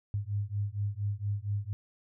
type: beating tone pair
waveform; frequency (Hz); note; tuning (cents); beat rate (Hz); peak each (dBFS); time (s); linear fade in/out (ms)
sine; 100.1 / 104.4; G2 / G#2; +37 / +10; 4.3; -33 / -33; 0.14-1.73; 0
effects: none